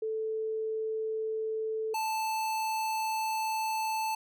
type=tone pair in turn; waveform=sine / square; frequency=439.4 / 878.8 Hz; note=A4 / A5; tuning=-2 / -2 cents; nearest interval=octave; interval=1200 cents; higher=second; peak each=-30 / -30 dBFS; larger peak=neither; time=0.02-1.94 / 1.94-4.15 s; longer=second; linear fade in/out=5 ms; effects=none